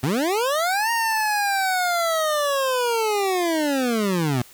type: linear two-way sweep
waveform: 25% pulse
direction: up then down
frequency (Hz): 117.3 to 935 to 117.3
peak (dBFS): -16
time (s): 0.03-4.42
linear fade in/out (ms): 5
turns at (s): 0.91
effects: white hiss -48 dBFS RMS until 4.53 s